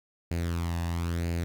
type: tone with flanger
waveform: sawtooth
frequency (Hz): 85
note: F2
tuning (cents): -46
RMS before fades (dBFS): -30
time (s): 0.31-1.44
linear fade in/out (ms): 0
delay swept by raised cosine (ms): 0.43 to 1.12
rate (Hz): 1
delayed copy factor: +0.6
effects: none